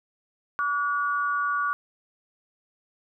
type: tone pair together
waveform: sine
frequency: 1148.5 / 1447 Hz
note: D6 / F#6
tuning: -39 / -39 cents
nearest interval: major third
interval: 400 cents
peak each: -25 / -27 dBFS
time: 0.59-1.73 s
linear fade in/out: 0 ms
effects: none